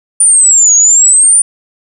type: exponential two-way sweep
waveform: sine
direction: down then up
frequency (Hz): 9400 to 6600 to 9400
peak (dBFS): -3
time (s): 0.2-1.42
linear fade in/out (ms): 5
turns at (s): 0.75
effects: none